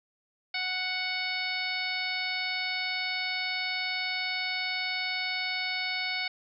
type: harmonic tone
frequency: 740 Hz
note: F#5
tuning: in tune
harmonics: 1 / 2 / 3 / 4 / 5 / 6 / 7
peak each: -40 / -39 / -32 / -41 / -38 / -36 / -42 dBFS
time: 0.54-6.28 s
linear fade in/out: 5 ms
effects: none